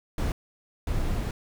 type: noise bursts at uneven times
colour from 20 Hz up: brown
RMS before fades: -27 dBFS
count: 2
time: 0.18-0.32 / 0.87-1.31 s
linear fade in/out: 2 ms
effects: none